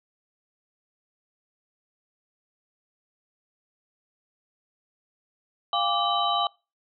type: tone cluster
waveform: sine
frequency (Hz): 700 / 803 / 1167 / 3055 / 3884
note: F5 / G5 / D6 / G7 / B7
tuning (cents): +4 / +41 / -11 / -45 / -30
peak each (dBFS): -28 / -29 / -26 / -30 / -31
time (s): 5.73-6.47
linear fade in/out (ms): 2
effects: noise-tail reverb RT60 0.3 s tail -25 dB re dry